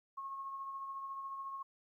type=tone with tremolo; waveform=sine; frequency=1088 Hz; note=C#6; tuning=33 cents flat; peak=-39 dBFS; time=0.17-1.63 s; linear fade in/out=10 ms; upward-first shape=triangle; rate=14 Hz; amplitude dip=40%; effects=13-bit